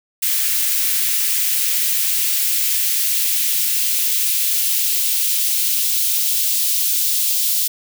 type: noise with high-pass filter sweep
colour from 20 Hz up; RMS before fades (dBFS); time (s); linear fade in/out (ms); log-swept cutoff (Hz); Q
blue; -18; 0.22-7.68; 10; 1900 to 3500; 1.3
effects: none